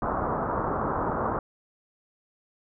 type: low-pass noise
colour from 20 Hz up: white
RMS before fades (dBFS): -28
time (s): 0.02-1.39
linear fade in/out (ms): 2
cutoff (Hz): 1300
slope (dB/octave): 48
effects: none